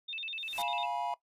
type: tone with vibrato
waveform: sine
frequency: 3100 Hz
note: G7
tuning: 20 cents flat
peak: -36 dBFS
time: 0.08-0.86 s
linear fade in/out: 10 ms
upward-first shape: square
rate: 10 Hz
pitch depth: 280 cents each way
type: noise with exponential growth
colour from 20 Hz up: white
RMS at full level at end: -39 dBFS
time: 0.33-0.62 s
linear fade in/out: 1 ms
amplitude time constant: 61 ms
type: chord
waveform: triangle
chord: F diminished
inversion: none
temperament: equal with one note detuned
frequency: 698.5 / 830.6 / 970.2 Hz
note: F5 / Ab5 / Cb6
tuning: 0 / 0 / -31 cents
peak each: -35 / -35 / -34 dBFS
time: 0.58-1.14 s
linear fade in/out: 2 ms
effects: noise-tail reverb RT60 0.1 s tail -18 dB re dry + resampled to 32000 Hz